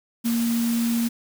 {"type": "tone in noise", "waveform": "sine", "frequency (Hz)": 233.1, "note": "A#3", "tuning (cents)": 0, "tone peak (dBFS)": -20, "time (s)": [0.24, 1.09], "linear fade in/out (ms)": 20, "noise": "white", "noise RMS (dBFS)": -33, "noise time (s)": [0.24, 1.09], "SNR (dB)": 10, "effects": []}